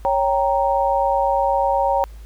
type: chord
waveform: sine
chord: G diminished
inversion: second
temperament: equal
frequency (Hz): 554.4 / 784 / 932.3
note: Db5 / G5 / Bb5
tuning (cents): 0 / 0 / 0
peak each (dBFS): -20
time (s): 0.05-2.04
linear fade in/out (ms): 0
effects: added 53 Hz sine -35 dBFS peak until 2.25 s + pink hiss -53 dBFS RMS until 2.25 s